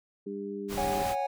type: harmonic tone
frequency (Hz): 100.3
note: G2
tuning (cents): +40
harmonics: 2 / 3 / 4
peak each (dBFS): -38 / -41 / -36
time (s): 0.26-1.03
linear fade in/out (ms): 10
type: noise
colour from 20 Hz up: pink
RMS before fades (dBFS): -37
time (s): 0.68-1.16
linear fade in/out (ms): 50
type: chord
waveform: triangle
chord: C# suspended fourth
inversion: none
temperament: equal with one note detuned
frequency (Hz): 554.4 / 740 / 820.1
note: C#5 / F#5 / G#5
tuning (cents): 0 / 0 / -22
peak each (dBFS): -31 / -31 / -29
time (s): 0.77-1.27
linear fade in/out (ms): 10
effects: none